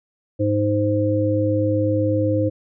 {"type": "harmonic tone", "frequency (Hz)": 104, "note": "G#2", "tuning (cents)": 3, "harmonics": [1, 3, 5], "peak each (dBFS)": [-21, -21, -21], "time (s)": [0.39, 2.5], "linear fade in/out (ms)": 20, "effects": []}